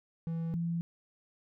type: tone pair in turn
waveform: triangle / sine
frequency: 165 / 168.86 Hz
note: E3 / E3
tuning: +2 / +42 cents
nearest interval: unison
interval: 40 cents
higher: second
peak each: -30 / -30 dBFS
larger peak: neither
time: 0.27-0.54 / 0.54-0.81 s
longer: neither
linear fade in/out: 0 ms
effects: none